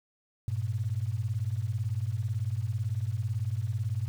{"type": "beating tone pair", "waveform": "sine", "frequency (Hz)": [99.7, 117.7], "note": ["G2", "A#2"], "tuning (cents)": [30, 17], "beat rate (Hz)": 18, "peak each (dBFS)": -31, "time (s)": [0.48, 4.08], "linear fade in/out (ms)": 0, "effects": ["9-bit"]}